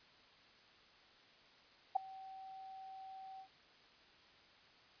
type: tone with ADSR envelope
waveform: sine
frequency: 766 Hz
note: G5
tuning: 40 cents flat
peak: -26 dBFS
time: 1.95-3.48 s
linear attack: 13 ms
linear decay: 6 ms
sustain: -23 dB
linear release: 84 ms
effects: white hiss -64 dBFS RMS until 5 s + resampled to 11025 Hz